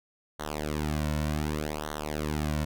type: tone with flanger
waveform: sawtooth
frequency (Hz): 75.7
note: D#2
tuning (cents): -47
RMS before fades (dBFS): -31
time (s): 0.39-2.65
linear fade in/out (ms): 10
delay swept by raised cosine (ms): 0.4 to 2.5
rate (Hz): 0.66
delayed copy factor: -0.95
effects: none